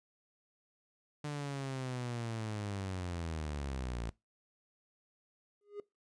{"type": "linear sweep", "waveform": "sawtooth", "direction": "down", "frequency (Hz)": [149.2, 55], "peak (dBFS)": -33, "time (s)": [1.24, 4.1], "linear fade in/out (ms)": 5}
{"type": "tone with exponential growth", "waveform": "triangle", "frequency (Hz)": 410.9, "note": "G#4", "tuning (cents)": -18, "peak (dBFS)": -35, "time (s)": [5.61, 5.8], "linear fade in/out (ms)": 2, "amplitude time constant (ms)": 40}
{"effects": ["noise-tail reverb RT60 0.2 s tail -21 dB re dry", "resampled to 22050 Hz"]}